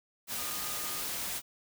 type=tone in noise; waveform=sine; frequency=1226 Hz; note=D#6; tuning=26 cents flat; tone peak=-46 dBFS; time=0.35-1.05 s; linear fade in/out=50 ms; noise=white; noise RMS=-36 dBFS; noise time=0.27-1.42 s; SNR=-13 dB; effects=none